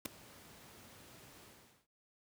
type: noise with ADSR envelope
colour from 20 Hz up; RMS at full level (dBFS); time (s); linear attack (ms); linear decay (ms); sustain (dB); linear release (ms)
pink; -33; 0.05-1.87; 9; 3; -24; 450
effects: high-pass 80 Hz 12 dB/octave